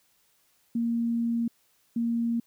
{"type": "tone pair in turn", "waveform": "sine", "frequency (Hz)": [233.1, 233.1], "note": ["A#3", "A#3"], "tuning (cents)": [0, 0], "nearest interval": "unison", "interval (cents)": 0, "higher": "neither", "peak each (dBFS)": -24, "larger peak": "neither", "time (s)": [[0.75, 1.48], [1.96, 2.4]], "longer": "first", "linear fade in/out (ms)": 5, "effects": ["white hiss -67 dBFS RMS until 2.46 s"]}